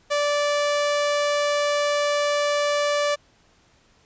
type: tone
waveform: sawtooth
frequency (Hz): 583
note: D5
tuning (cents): -13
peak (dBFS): -16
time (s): 0.1-3.16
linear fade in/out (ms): 20
effects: pink hiss -59 dBFS RMS until 4.05 s + resampled to 16000 Hz